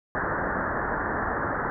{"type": "low-pass noise", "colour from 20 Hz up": "white", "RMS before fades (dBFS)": -28, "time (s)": [0.15, 1.7], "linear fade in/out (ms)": 0, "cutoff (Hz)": 1800, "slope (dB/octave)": 96, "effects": []}